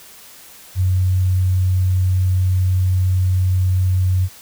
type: tone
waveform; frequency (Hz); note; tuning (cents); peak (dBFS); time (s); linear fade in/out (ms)
sine; 92.5; F#2; 0; -13; 0.75-4.29; 50
effects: white hiss -42 dBFS RMS until 4.41 s